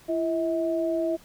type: tone pair together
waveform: sine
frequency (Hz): 336.4 / 643.2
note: E4 / E5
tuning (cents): +35 / -43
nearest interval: major seventh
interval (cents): 1122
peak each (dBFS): -26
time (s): 0.08-1.17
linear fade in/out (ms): 20
effects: pink hiss -54 dBFS RMS until 1.24 s